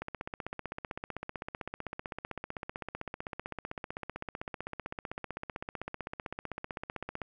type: click train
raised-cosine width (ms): 0.5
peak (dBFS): -22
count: 114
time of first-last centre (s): 0.02-7.217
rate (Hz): 15.7
effects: none